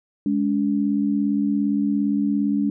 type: tone pair together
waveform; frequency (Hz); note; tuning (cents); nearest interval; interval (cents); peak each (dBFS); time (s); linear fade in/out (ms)
sine; 207.8 / 285.2; G#3 / C#4; +1 / +49; perfect fourth; 548; -21; 0.26-2.7; 2
effects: none